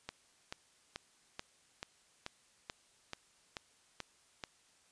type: click train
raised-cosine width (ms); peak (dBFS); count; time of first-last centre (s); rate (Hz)
0.2; -23; 11; 0.09-4.438; 2.3
effects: white hiss -68 dBFS RMS until 4.91 s + resampled to 22050 Hz